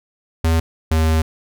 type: tone pair in turn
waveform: square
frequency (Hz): 81.6 / 79.78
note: E2 / D#2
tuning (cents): -17 / +44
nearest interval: unison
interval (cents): 39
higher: first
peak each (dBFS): -14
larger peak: neither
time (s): 0.44-0.6 / 0.91-1.22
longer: second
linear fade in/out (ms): 5
effects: none